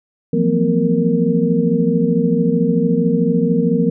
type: tone cluster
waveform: sine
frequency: 168 / 181.5 / 227.6 / 252.1 / 464.6 Hz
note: E3 / F#3 / A#3 / B3 / A#4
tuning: +33 / -33 / -41 / +36 / -6 cents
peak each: -19 dBFS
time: 0.33-3.9 s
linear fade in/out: 5 ms
effects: none